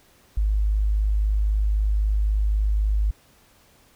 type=tone; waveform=sine; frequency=51.91 Hz; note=G#1; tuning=in tune; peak=-18 dBFS; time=0.37-3.11 s; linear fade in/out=5 ms; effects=pink hiss -57 dBFS RMS until 3.95 s